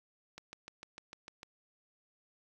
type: click train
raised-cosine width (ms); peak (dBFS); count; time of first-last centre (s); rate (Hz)
0.2; -29; 8; 0.38-1.431; 6.66
effects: 10-bit